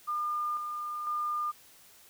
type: tone with tremolo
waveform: sine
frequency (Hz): 1207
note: D6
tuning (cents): +47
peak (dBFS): -29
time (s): 0.07-1.52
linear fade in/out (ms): 20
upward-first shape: square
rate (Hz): 1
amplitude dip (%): 40
effects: white hiss -57 dBFS RMS until 2.09 s

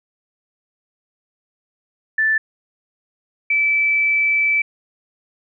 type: tone pair in turn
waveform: sine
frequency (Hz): 1760 / 2314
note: A6 / D7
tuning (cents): 0 / -26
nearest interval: perfect fourth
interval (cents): 474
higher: second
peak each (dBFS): -14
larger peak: neither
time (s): 2.18-2.38 / 3.5-4.62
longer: second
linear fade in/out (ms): 5
effects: none

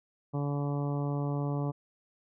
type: harmonic tone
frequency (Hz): 143.3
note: D3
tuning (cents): -42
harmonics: 1 / 2 / 3 / 4 / 5 / 6 / 7 / 8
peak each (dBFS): -30 / -36 / -40 / -42 / -44 / -46 / -47 / -48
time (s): 0.33-1.72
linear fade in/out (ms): 20
effects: none

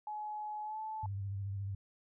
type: tone with pitch glide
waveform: sine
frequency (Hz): 847 to 870.8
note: G#5 to A5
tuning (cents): +34 to -18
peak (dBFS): -38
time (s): 0.07-1.06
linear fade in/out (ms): 2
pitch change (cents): +48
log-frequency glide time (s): 0.63-0.79
type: tone with vibrato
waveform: sine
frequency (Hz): 98.8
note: G2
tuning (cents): +14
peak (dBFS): -36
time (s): 1.03-1.75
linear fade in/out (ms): 5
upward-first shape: square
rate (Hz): 14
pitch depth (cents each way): 31
effects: none

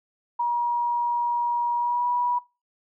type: tone with pitch glide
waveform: sine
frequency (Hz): 955 to 972.3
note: A#5 to B5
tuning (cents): +42 to -27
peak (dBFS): -21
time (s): 0.39-2.39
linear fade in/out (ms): 10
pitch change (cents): +31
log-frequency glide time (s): 1.76-2.07
effects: noise-tail reverb RT60 0.3 s tail -23 dB re dry

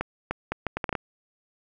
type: accelerating click train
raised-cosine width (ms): 0.5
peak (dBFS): -12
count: 9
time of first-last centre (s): 0.01-0.952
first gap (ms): 300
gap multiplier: 0.7
effects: none

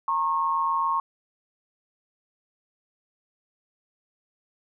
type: tone pair together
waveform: sine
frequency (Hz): 920 / 1087.4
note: A#5 / C#6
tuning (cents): -23 / -34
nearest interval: minor third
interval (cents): 289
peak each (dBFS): -27 / -23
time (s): 0.08-1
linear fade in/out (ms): 2
effects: none

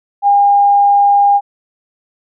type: tone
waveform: sine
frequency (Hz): 808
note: G#5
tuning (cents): -48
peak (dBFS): -6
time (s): 0.22-1.41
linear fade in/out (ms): 50
effects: none

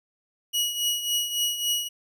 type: tone with tremolo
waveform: sawtooth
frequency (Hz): 2910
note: F#7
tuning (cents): -29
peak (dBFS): -18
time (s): 0.53-1.89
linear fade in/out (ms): 20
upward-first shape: triangle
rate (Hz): 3.6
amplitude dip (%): 70
effects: none

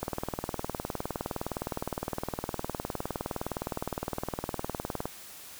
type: click train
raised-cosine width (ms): 1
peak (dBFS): -17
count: 99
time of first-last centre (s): 0.03-5.056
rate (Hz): 19.5
effects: white hiss -47 dBFS RMS until 5.59 s

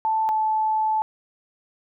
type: tone pair in turn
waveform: sine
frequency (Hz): 880 / 869.9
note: A5 / A5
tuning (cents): 0 / -20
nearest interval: unison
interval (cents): 20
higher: first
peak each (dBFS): -19 / -19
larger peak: neither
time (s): 0.05-0.29 / 0.29-1.02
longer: second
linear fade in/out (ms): 0
effects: none

